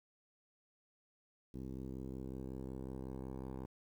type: tone with low-pass filter sweep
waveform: 10% pulse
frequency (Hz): 65.41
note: C2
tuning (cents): 0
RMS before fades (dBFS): -45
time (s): 1.54-3.66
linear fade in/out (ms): 5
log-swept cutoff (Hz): 320 to 790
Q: 1.2
effects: 11-bit